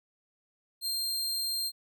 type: tone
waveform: sawtooth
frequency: 4186 Hz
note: C8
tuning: in tune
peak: -27 dBFS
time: 0.81-1.72 s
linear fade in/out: 50 ms
effects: none